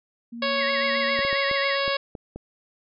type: tone with tremolo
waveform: sine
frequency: 234.2 Hz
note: A#3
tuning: 8 cents sharp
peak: -32 dBFS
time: 0.32-1.21 s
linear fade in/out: 10 ms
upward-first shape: triangle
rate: 1.9 Hz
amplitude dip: 40%
type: harmonic tone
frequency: 554.4 Hz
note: C#5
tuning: in tune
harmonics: 1 / 2 / 3 / 4 / 5 / 6 / 7 / 8 / 9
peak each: -26 / -29 / -31 / -32 / -33 / -34 / -34 / -35 / -36 dBFS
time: 0.42-1.97 s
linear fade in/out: 5 ms
type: tone with vibrato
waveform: sine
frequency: 2025 Hz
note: B6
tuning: 43 cents sharp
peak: -28 dBFS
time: 0.55-1.78 s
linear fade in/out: 50 ms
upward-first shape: sine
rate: 7.4 Hz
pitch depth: 150 cents each way
type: clicks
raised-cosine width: 2 ms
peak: -22 dBFS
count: 7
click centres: 1.191 / 1.25 / 1.329 / 1.513 / 1.879 / 2.152 / 2.36 s
effects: none